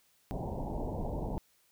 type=low-pass noise; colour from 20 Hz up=pink; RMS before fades=-36 dBFS; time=0.31-1.38 s; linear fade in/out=0 ms; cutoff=940 Hz; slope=96 dB/octave; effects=white hiss -69 dBFS RMS until 1.71 s